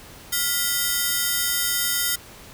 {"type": "ring-modulated tone", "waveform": "5% pulse", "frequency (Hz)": 1693, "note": "G#6", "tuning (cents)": 33, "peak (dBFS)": -7, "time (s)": [0.32, 2.16], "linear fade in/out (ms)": 10, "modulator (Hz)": 282, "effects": ["pink hiss -44 dBFS RMS until 2.53 s"]}